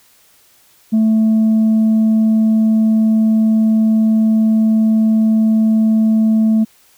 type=tone; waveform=sine; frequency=220 Hz; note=A3; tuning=in tune; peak=-7 dBFS; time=0.92-6.65 s; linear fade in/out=20 ms; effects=tanh soft clip ceiling -8 dBFS + white hiss -51 dBFS RMS until 6.97 s